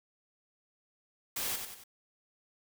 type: noise with echo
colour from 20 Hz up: white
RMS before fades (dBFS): -35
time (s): 1.36-1.56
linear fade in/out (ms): 5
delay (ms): 93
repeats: 3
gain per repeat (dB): -6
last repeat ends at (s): 1.839
effects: none